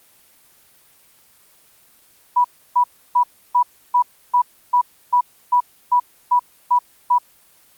sine tone bursts, 980 Hz, B5, 14 cents flat, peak -11 dBFS, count 13, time 2.36-7.185 s, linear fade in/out 10 ms, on 85 ms, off 310 ms, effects white hiss -53 dBFS RMS until 7.77 s + Opus 24 kbps

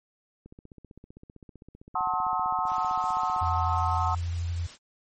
click train, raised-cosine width 3 ms, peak -34 dBFS, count 47, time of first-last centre 0.46-3.428 s, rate 15.5 Hz
sine chord, F# diminished seventh, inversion none, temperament just, 740 / 888 / 1065.6 / 1278.7 Hz, F#5 / A5 / C6 / Eb6, 0 / +16 / +31 / +47 cents, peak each -30 dBFS, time 1.95-4.15 s, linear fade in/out 5 ms
white noise, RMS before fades -46 dBFS, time 2.65-4.78 s, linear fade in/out 50 ms
sine tone with vibrato, 85.7 Hz, F2, 32 cents flat, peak -27 dBFS, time 3.41-4.67 s, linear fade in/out 10 ms, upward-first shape square, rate 12 Hz, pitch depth 12 cents each way
effects MP3 32 kbps

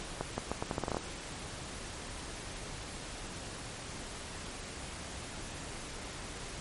accelerating click train, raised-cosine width 1 ms, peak -18 dBFS, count 11, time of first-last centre 0.21-0.969 s, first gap 170 ms, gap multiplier 0.8, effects pink hiss -43 dBFS RMS until 6.6 s + MP3 48 kbps

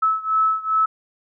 sine beating tone pair, 1300 / 1302.5 Hz, E6 / E6, -24 / -21 cents, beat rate 2.5 Hz, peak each -19 / -21 dBFS, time 0.02-0.86 s, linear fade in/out 10 ms, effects none

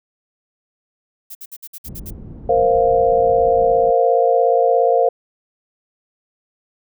violet noise bursts, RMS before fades -33 dBFS, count 8, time 1.3-2.107 s, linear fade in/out 10 ms, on 51 ms, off 57 ms
pink low-pass noise, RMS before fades -33 dBFS, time 1.84-3.93 s, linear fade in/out 50 ms, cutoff 250 Hz, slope 12 dB/octave
sine chord, Bb suspended second, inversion none, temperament equal, 466.2 / 523.3 / 698.5 Hz, Bb4 / C5 / F5, 0 / 0 / 0 cents, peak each -16 dBFS, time 2.49-5.09 s, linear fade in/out 5 ms
effects none

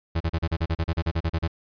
35% pulse tone bursts, 82.41 Hz, E2, in tune, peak -20 dBFS, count 15, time 0.15-1.478 s, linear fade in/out 10 ms, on 54 ms, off 37 ms, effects resampled to 11025 Hz

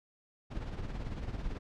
brown noise with tremolo, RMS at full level -35 dBFS, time 0.5-1.59 s, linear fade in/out 20 ms, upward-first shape triangle, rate 18 Hz, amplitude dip 65%, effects low-pass 5000 Hz 12 dB/octave

